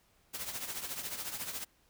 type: noise with tremolo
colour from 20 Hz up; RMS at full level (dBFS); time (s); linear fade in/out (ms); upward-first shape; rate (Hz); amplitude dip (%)
white; -37; 0.33-1.65; 20; triangle; 14; 70
effects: pink hiss -69 dBFS RMS until 1.89 s